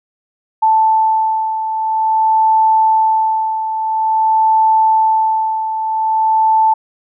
sine beating tone pair, 880 / 880.49 Hz, A5 / A5, 0 / +1 cents, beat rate 0.49 Hz, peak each -11 / -18 dBFS, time 0.62-6.74 s, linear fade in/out 10 ms, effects none

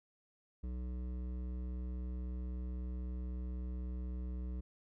sine tone with hard clipping, 61.9 Hz, B1, 5 cents sharp, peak -40 dBFS, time 0.63-4.61 s, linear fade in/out 10 ms, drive 12 dB, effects none

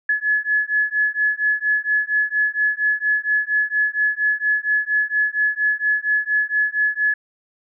sine beating tone pair, 1703 / 1707.3 Hz, G#6 / G#6, +43 / +47 cents, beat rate 4.3 Hz, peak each -20 dBFS, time 0.09-7.14 s, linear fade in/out 5 ms, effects none

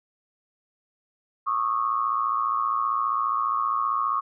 sine tone cluster, 1101 / 1216 / 1295 Hz, C#6 / D#6 / E6, -12 / -40 / -31 cents, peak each -24 / -27 / -33 dBFS, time 1.46-4.21 s, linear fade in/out 20 ms, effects none

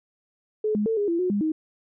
sine tone with pitch steps, 428.8 / 209.2 / 447.7 / 409.8 / 337.7 / 364.3 / 204 / 313.9 Hz, A4 / G#3 / A4 / G#4 / E4 / F#4 / G#3 / D#4, -45 / +13 / +30 / -23 / +42 / -27 / -31 / +15 cents, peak -21 dBFS, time 0.64-1.52 s, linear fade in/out 5 ms, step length 110 ms, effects none

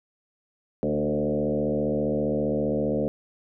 sine tone with frequency modulation, 370 Hz, F#4, in tune, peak -22 dBFS, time 0.83-3.08 s, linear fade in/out 0 ms, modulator 75.1 Hz, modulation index 2.9, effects none

